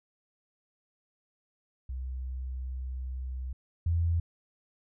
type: tone pair in turn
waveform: sine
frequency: 64.1 / 84.04 Hz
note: C2 / E2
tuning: -35 / +34 cents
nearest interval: perfect fourth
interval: 469 cents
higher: second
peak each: -33 / -24 dBFS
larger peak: second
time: 1.89-3.53 / 3.86-4.2 s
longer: first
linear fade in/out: 5 ms
effects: none